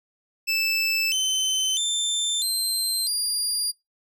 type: tone with pitch steps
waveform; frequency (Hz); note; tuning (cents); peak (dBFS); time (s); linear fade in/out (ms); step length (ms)
25% pulse; 2637 / 3064 / 3561 / 4138 / 4808; E7 / G7 / A7 / C8 / D8; 0 / -40 / +20 / -20 / +40; -18; 0.47-3.72; 20; 650
effects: noise-tail reverb RT60 0.2 s tail -25 dB re dry